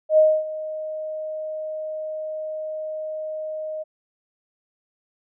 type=tone with ADSR envelope; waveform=sine; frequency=622.3 Hz; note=D#5; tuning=in tune; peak=-10 dBFS; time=0.09-3.84 s; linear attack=87 ms; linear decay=260 ms; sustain=-17 dB; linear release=21 ms; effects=none